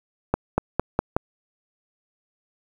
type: accelerating click train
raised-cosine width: 1 ms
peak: -5 dBFS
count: 5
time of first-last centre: 0.34-1.165 s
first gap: 240 ms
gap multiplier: 0.9
effects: 7-bit